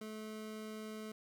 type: tone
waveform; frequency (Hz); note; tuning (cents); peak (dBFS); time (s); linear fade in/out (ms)
25% pulse; 216.4; A3; -29; -40; 0.01-1.12; 5
effects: 13-bit